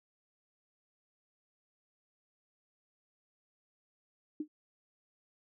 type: tone with exponential decay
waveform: sine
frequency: 303.2 Hz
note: D#4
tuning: 45 cents flat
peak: -30 dBFS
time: 4.4-4.48 s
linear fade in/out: 5 ms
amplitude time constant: 17 ms
effects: none